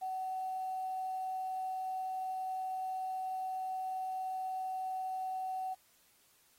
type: tone with quantisation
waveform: sine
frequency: 752 Hz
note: F#5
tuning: 28 cents sharp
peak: -35 dBFS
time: 0.01-5.75 s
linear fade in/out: 20 ms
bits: 10
effects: white hiss -68 dBFS RMS until 6.58 s + AAC 48 kbps